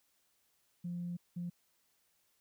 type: tone bursts at uneven times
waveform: sine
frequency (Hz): 174.61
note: F3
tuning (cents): 0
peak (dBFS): -36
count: 2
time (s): 0.84-1.17 / 1.36-1.5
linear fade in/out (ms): 10
effects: tanh soft clip ceiling -32 dBFS + white hiss -75 dBFS RMS until 2.4 s